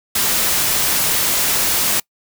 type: noise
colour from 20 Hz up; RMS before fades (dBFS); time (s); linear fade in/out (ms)
white; -17; 0.15-2; 5
effects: noise-tail reverb RT60 0.1 s tail -26 dB re dry